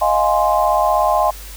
sine chord, F minor seventh, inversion third, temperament equal, 622.3 / 698.5 / 830.6 / 1046.5 Hz, Eb5 / F5 / Ab5 / C6, 0 / 0 / 0 / 0 cents, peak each -18 dBFS, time 0.01-1.31 s, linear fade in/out 10 ms, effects added 50 Hz sine -33 dBFS peak until 1.56 s + white hiss -37 dBFS RMS until 1.56 s

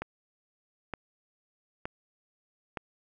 click train, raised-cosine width 0.5 ms, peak -19 dBFS, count 4, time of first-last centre 0.02-2.772 s, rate 1.09 Hz, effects none

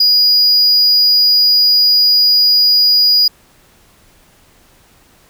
triangle tone, 4900 Hz, D#8, 27 cents flat, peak -6 dBFS, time 0-3.28 s, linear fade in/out 5 ms, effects pink hiss -49 dBFS RMS until 5.29 s

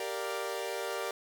sawtooth chord, G minor seventh, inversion none, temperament equal, 392 / 466.2 / 587.3 / 698.5 Hz, G4 / Bb4 / D5 / F5, 0 / 0 / 0 / 0 cents, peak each -35 / -34 / -35 / -40 dBFS, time 0-1.11 s, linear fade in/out 2 ms, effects none

